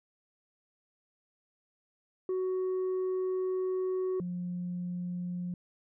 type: tone pair in turn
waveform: sine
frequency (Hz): 372.2 / 177.7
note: F#4 / F3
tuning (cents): +10 / +30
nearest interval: octave + minor second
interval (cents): 1280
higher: first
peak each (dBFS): -26 / -32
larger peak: first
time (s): 2.29-4.2 / 4.2-5.54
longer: first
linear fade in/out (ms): 2
effects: tanh soft clip ceiling -28 dBFS